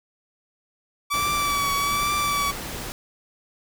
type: tone with vibrato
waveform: sawtooth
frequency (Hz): 1151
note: D6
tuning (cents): -35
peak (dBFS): -18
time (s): 1.1-2.52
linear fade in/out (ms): 20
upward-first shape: triangle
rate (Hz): 1.2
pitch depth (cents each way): 39
type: noise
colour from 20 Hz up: pink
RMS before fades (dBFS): -33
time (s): 1.14-2.92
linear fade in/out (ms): 0
effects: none